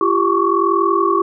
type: tone cluster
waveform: sine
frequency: 342.7 / 393.4 / 1101 / 1142 Hz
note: F4 / G4 / C#6 / D6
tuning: -33 / +6 / -12 / -49 cents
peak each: -18 dBFS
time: 0.01-1.22 s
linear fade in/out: 2 ms
effects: none